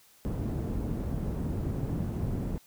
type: low-pass noise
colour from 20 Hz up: white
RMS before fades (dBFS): -32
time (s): 0.25-2.58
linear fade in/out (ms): 0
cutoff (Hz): 200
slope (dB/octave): 12
effects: white hiss -60 dBFS RMS until 2.66 s